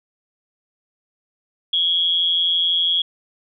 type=tone with amplitude modulation; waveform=sine; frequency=3322 Hz; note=G#7; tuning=in tune; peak=-13 dBFS; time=1.73-3.02 s; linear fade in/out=5 ms; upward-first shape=sine; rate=172 Hz; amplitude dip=60%; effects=none